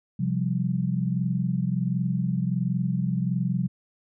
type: chord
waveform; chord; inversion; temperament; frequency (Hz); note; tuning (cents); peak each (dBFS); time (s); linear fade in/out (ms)
sine; C suspended fourth; none; equal; 130.81 / 174.61 / 196; C3 / F3 / G3; 0 / 0 / 0; -27 / -26 / -29; 0.19-3.68; 10
effects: none